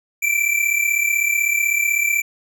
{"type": "tone pair together", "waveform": "square", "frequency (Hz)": [2322, 2358], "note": ["D7", "D7"], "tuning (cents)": [-20, 6], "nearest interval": "unison", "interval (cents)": 26, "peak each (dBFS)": -20, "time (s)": [0.22, 2.22], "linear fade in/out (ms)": 10, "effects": []}